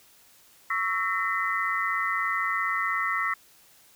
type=tone cluster; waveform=sine; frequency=1117 / 1324 / 1838 / 2021 Hz; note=C#6 / E6 / A#6 / B6; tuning=+13 / +7 / -25 / +39 cents; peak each=-30 dBFS; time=0.7-3.34 s; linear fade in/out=5 ms; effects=white hiss -57 dBFS RMS until 3.95 s